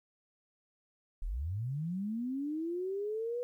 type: linear sweep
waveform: sine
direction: up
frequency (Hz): 30.74 to 493.9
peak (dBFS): -33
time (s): 1.22-3.43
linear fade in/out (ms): 0
effects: 12-bit